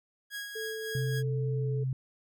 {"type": "tone with tremolo", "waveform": "sawtooth", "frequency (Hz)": 1649, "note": "G#6", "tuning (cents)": -13, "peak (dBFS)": -32, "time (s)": [0.3, 1.23], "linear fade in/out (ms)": 50, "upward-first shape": "sine", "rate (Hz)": 3.6, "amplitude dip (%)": 45}
{"type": "tone with pitch glide", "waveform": "sine", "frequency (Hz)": [440.3, 433.2], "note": ["A4", "A4"], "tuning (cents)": [1, -27], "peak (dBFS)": -36, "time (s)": [0.55, 1.84], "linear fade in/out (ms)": 10, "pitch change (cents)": -28, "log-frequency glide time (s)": [1.52, 1.7]}
{"type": "tone", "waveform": "sine", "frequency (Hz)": 130.81, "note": "C3", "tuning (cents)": 0, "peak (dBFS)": -28, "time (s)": [0.95, 1.93], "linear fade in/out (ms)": 2}
{"effects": []}